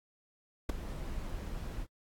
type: noise with ADSR envelope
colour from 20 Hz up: brown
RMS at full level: -25 dBFS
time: 0.69-1.87 s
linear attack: 5 ms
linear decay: 10 ms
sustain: -14 dB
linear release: 48 ms
effects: AAC 64 kbps